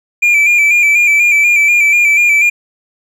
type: tone with vibrato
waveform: triangle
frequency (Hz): 2365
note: D7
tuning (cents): +12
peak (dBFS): -5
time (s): 0.22-2.5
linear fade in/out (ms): 10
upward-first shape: square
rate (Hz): 4.1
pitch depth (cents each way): 37
effects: none